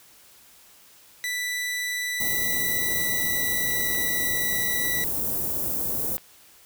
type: tone with pitch glide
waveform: sawtooth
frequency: 1975.5 to 1961.9 Hz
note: B6 to B6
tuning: 0 to -12 cents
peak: -23 dBFS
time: 1.24-5.04 s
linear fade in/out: 0 ms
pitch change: -12 cents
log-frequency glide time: 2.06-4.27 s
type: band-stop noise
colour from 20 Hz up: white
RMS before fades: -27 dBFS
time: 2.2-6.17 s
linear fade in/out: 2 ms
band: 480 to 15000 Hz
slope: 12 dB/octave
type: clicks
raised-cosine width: 0.3 ms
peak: -25 dBFS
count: 3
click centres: 3.707 / 3.949 / 6.181 s
effects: white hiss -53 dBFS RMS until 6.65 s